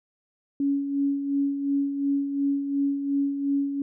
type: tone with tremolo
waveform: sine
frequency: 280 Hz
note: C#4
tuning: 18 cents sharp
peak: -20 dBFS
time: 0.6-3.82 s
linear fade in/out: 2 ms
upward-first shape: sine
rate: 2.8 Hz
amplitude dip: 55%
effects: none